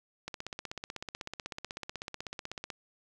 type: click train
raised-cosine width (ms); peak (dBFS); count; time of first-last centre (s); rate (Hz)
0.2; -21; 40; 0.28-2.702; 16.1
effects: none